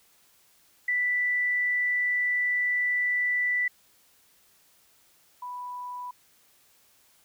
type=tone pair in turn; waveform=sine; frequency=1975.5 / 987.8 Hz; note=B6 / B5; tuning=0 / 0 cents; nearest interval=octave; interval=1200 cents; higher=first; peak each=-23 / -34 dBFS; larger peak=first; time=0.88-3.68 / 5.42-6.11 s; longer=first; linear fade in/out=5 ms; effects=white hiss -62 dBFS RMS until 7.24 s